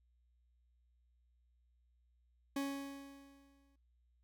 40% pulse tone with exponential decay, 277.2 Hz, C#4, in tune, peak -34 dBFS, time 2.56-3.76 s, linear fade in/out 5 ms, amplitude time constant 260 ms, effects noise-tail reverb RT60 0.6 s tail -25 dB re dry + added 60 Hz sine -70 dBFS peak until 4.23 s

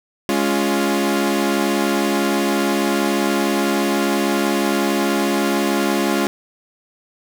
sawtooth chord, Db major, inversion second, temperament equal with one note detuned, 207.7 / 278.8 / 349.2 Hz, Ab3 / Db4 / F4, 0 / +10 / 0 cents, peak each -17 dBFS, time 0.29-6.27 s, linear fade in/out 0 ms, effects none

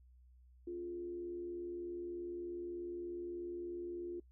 sine tone with frequency modulation, 349.1 Hz, F4, 1 cent flat, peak -40 dBFS, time 0.67-4.2 s, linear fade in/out 5 ms, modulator 76.7 Hz, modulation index 0.38, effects noise-tail reverb RT60 0.1 s tail -22 dB re dry + added 62 Hz sine -60 dBFS peak until 4.31 s

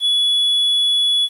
triangle tone, 3400 Hz, G#7, 40 cents sharp, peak -12 dBFS, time 0-1.29 s, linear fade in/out 50 ms, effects resampled to 32000 Hz + 8-bit

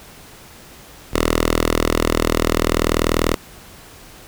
5% pulse tone with notch filter, 40.25 Hz, E1, 41 cents flat, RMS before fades -18 dBFS, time 1.13-3.35 s, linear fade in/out 10 ms, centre 140 Hz, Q 0.67, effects pink hiss -42 dBFS RMS until 4.27 s

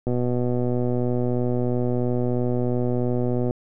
click train, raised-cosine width 2 ms, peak -12 dBFS, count 424, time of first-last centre 0.07-3.509 s, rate 123 Hz, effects none

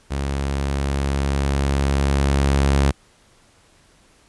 sawtooth tone with level ramp, 69.3 Hz, C#2, in tune, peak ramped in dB -18 to -10 dBFS, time 0.1-2.92 s, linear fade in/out 20 ms, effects pink hiss -55 dBFS RMS until 4.28 s + resampled to 24000 Hz

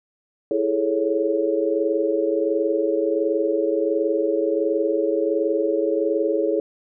sine chord, A major seventh, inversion second, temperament equal with one note detuned, 329.6 / 415.3 / 436.7 / 554.4 Hz, E4 / G#4 / A4 / C#5, 0 / 0 / -13 / 0 cents, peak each -24 dBFS, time 0.51-6.6 s, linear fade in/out 2 ms, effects none

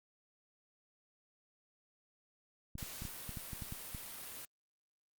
clicks, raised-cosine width 5 ms, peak -31 dBFS, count 10, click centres 2.754 / 2.828 / 3.021 / 3.052 / 3.293 / 3.372 / 3.532 / 3.622 / 3.724 / 3.948 s
white noise, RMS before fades -47 dBFS, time 2.78-4.45 s, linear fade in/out 2 ms
effects Opus 48 kbps

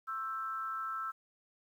sine tone with amplitude modulation, 1324 Hz, E6, 7 cents sharp, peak -32 dBFS, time 0.07-1.12 s, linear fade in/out 20 ms, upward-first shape sine, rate 246 Hz, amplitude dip 70%, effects 11-bit

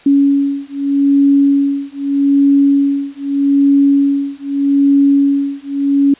sine beating tone pair, 279.3 / 280.11 Hz, C#4 / C#4, +13 / +18 cents, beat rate 0.81 Hz, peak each -12 dBFS, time 0.06-6.14 s, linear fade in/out 5 ms, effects white hiss -43 dBFS RMS until 6.19 s + resampled to 8000 Hz

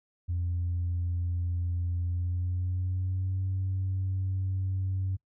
sine tone with pitch glide, 87.31 to 94.66 Hz, F2 to F#2, 0 to +40 cents, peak -26 dBFS, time 0.28-5.17 s, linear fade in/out 20 ms, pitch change +140 cents, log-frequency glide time 2.05-3.42 s, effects noise-tail reverb RT60 0.1 s tail -23 dB re dry + tanh soft clip ceiling -24 dBFS

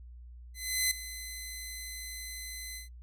10% pulse tone with ADSR envelope, 2034 Hz, C7, 50 cents flat, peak -16 dBFS, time 0.54-2.89 s, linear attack 370 ms, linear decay 6 ms, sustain -15 dB, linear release 130 ms, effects noise-tail reverb RT60 0.1 s tail -22 dB re dry + added 60 Hz sine -46 dBFS peak until 3.02 s

